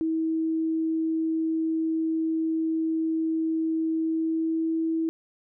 sine tone with pitch glide, 321.9 to 324.7 Hz, E4 to E4, -41 to -26 cents, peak -23 dBFS, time 0.01-5.09 s, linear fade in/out 0 ms, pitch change +15 cents, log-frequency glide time 3.96-4.77 s, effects none

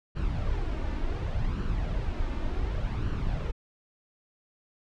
brown noise with flanger, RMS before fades -29 dBFS, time 0.15-3.52 s, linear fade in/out 20 ms, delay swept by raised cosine 0.69 to 3.39 ms, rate 0.68 Hz, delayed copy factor +0.5, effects low-pass 4000 Hz 12 dB/octave

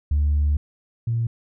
sine tone pair in turn, 73.42 / 115.84 Hz, D2 / A#2, 0 / -10 cents, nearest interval minor sixth, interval 790 cents, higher second, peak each -15 / -19 dBFS, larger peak first, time 0.11-0.57 / 1.07-1.27 s, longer first, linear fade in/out 5 ms, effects tanh soft clip ceiling -14 dBFS

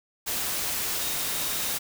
sine tone in noise, 3717 Hz, A#7, 6 cents flat, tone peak -40 dBFS, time 1-1.75 s, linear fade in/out 20 ms, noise white, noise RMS -29 dBFS, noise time 0.26-1.79 s, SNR -14 dB, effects none

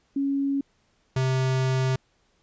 sine / square tone pair in turn, 277.2 / 130.82 Hz, C#4 / C3, 0 / 0 cents, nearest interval octave + minor second, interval 1300 cents, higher first, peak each -22 dBFS, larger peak neither, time 0.16-0.61 / 1.16-1.96 s, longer second, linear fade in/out 5 ms, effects pink hiss -67 dBFS RMS until 2.42 s + resampled to 16000 Hz

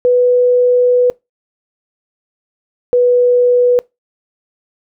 sine tone pair in turn, 493.9 / 491.1 Hz, B4 / B4, 0 / -10 cents, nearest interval unison, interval 10 cents, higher first, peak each -7 dBFS, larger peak neither, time 0.05-1.1 / 2.93-3.79 s, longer first, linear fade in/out 0 ms, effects noise-tail reverb RT60 0.2 s tail -24 dB re dry

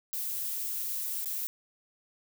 violet noise with dropouts, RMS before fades -34 dBFS, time 0.13-1.47 s, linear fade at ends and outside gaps 0 ms, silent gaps 1.245-1.258 s, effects none

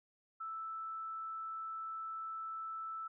sine tone, 1318.5 Hz, E6, in tune, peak -40 dBFS, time 0.4-3.08 s, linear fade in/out 10 ms, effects none

